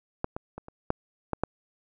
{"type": "clicks", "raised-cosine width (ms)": 1, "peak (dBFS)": [-13, -19, -24, -29, -10, -13, -11], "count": 7, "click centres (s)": [0.244, 0.365, 0.58, 0.684, 0.904, 1.333, 1.436], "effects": []}